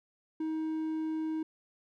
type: tone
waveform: triangle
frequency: 316 Hz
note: D#4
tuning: 27 cents sharp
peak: -29 dBFS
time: 0.4-1.43 s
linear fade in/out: 5 ms
effects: none